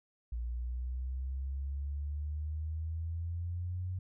sine exponential sweep, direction up, 58.27 to 92.5 Hz, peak -34 dBFS, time 0.32-3.99 s, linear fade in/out 5 ms, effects none

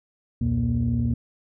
sine tone cluster, 67.5 / 84.5 / 120.2 / 236 Hz, C#2 / E2 / B2 / A#3, -45 / +43 / -46 / +22 cents, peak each -29 / -27 / -23 / -24 dBFS, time 0.41-1.14 s, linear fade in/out 5 ms, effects tanh soft clip ceiling -14 dBFS

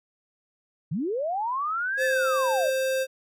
sine linear two-way sweep, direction up then down, 130 to 1760 to 539 Hz, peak -25 dBFS, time 0.91-2.7 s, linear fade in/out 10 ms, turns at 2.05 s
square tone with pitch glide, 523.3 to 526.6 Hz, C5 to C5, 0 to +11 cents, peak -24 dBFS, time 1.97-3.07 s, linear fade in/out 50 ms, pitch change +11 cents, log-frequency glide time 2.18-2.45 s
effects none

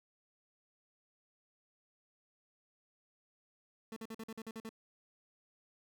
30% pulse tone bursts, 223 Hz, A3, 23 cents sharp, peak -40 dBFS, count 9, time 3.92-4.692 s, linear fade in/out 2 ms, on 44 ms, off 47 ms, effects none

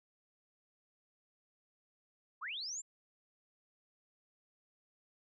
sine linear sweep, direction up, 941 to 7500 Hz, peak -39 dBFS, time 2.41-2.82 s, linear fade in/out 20 ms, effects none

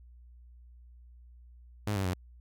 sawtooth tone with pitch steps, 104.2 / 97.22 / 90.71 Hz, G#2 / G2 / F#2, +6 / -14 / -34 cents, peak -25 dBFS, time 1.87-2.137 s, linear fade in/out 5 ms, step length 89 ms, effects added 60 Hz sine -51 dBFS peak until 2.4 s

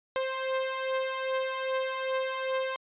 sawtooth beating tone pair, 523.3 / 525.8 Hz, C5 / C5, 0 / +8 cents, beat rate 2.5 Hz, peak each -31 / -26 dBFS, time 0.16-2.76 s, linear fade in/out 0 ms, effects resampled to 8000 Hz

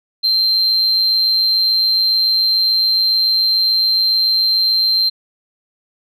sine tone with amplitude modulation, 4141 Hz, C8, 19 cents flat, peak -8 dBFS, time 0.23-5.1 s, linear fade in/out 20 ms, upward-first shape sine, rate 107 Hz, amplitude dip 45%, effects tanh soft clip ceiling -9 dBFS

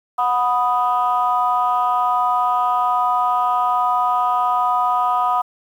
sine chord, B major, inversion second, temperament equal with one note detuned, 732.3 / 987.8 / 1244.5 Hz, F#5 / B5 / D#6, -18 / 0 / 0 cents, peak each -19 dBFS, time 0.18-5.42 s, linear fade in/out 10 ms, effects tanh soft clip ceiling -7 dBFS + 8-bit

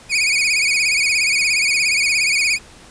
sawtooth tone with vibrato, 2349 Hz, D7, in tune, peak -11 dBFS, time 0.09-2.59 s, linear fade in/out 50 ms, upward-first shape sine, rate 17 Hz, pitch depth 120 cents each way, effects pink hiss -43 dBFS RMS until 2.9 s + resampled to 22050 Hz

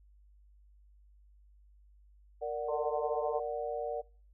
sine chord, Bb augmented, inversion none, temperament equal, 466.2 / 587.3 / 740 Hz, Bb4 / D5 / F#5, 0 / 0 / 0 cents, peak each -37 / -37 / -39 dBFS, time 2.41-4.02 s, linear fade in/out 20 ms
harmonic tone, 150 Hz, D3, 37 cents sharp, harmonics 3 / 4 / 5 / 6 / 7, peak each -36 / -38 / -40 / -42 / -43 dBFS, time 2.68-3.4 s, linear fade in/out 10 ms
effects noise-tail reverb RT60 0.5 s tail -26 dB re dry + added 50 Hz sine -58 dBFS peak until 4.33 s

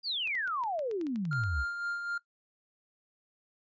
sine exponential sweep, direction down, 4910 to 59.8 Hz, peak -30 dBFS, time 0.03-1.65 s, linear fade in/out 50 ms
clicks, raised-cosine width 0.2 ms, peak -32 dBFS, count 12, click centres 0.274 / 0.352 / 0.476 / 0.637 / 0.792 / 0.913 / 1.013 / 1.068 / 1.159 / 1.253 / 1.33 / 1.437 s
triangle tone with tremolo, 1400 Hz, F6, 4 cents sharp, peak -29 dBFS, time 1.31-2.18 s, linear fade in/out 5 ms, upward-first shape sine, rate 3.9 Hz, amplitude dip 45%
effects noise-tail reverb RT60 0.1 s tail -19 dB re dry + resampled to 16000 Hz

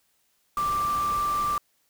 sine tone in noise, 1177 Hz, D6, 3 cents sharp, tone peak -23 dBFS, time 0.57-1.58 s, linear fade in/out 2 ms, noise pink, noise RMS -38 dBFS, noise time 0.57-1.58 s, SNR +12 dB, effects white hiss -69 dBFS RMS until 1.89 s

